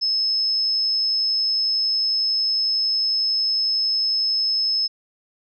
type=tone with amplitude modulation; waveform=sine; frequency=5200 Hz; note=E8; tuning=24 cents flat; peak=-17 dBFS; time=0.01-4.88 s; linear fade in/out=20 ms; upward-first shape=sine; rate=111 Hz; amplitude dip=25%; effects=none